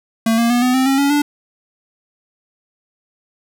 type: tone with pitch steps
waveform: square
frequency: 225 / 233.5 / 242.3 / 251.4 / 260.9 / 270.7 / 280.9 / 291.5 Hz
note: A3 / A#3 / B3 / B3 / C4 / C#4 / C#4 / D4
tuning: +39 / +3 / -33 / +31 / -5 / -41 / +23 / -13 cents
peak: -13 dBFS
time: 0.26-1.22 s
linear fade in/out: 5 ms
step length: 120 ms
effects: none